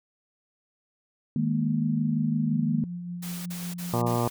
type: chord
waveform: sine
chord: D# suspended fourth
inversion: none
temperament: just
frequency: 155.56 / 207.4 / 233.3 Hz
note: D#3 / G#3 / A#3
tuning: 0 / -2 / +2 cents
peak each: -27 / -29 / -26 dBFS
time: 1.36-2.84 s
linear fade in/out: 2 ms
type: tone with tremolo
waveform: sine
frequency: 175.4 Hz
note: F3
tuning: 8 cents sharp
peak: -31 dBFS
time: 2.52-4.17 s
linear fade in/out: 10 ms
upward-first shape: sine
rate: 5.4 Hz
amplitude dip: 30%
type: noise bursts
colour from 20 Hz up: white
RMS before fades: -40 dBFS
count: 4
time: 3.22-4.3 s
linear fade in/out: 10 ms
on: 240 ms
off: 40 ms
type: harmonic tone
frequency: 119 Hz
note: A#2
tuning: 36 cents sharp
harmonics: 1 / 2 / 3 / 4 / 5 / 6 / 7 / 8 / 9 / 10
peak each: -27 / -30 / -32 / -33 / -34 / -35 / -35 / -36 / -37 / -37 dBFS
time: 3.93-4.28 s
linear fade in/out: 5 ms
effects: none